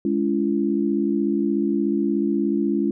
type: tone cluster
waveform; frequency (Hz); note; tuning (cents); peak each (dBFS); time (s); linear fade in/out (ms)
sine; 209 / 282.7 / 339.3; G#3 / C#4 / F4; +11 / +34 / -50; -23; 0.05-2.91; 2
effects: none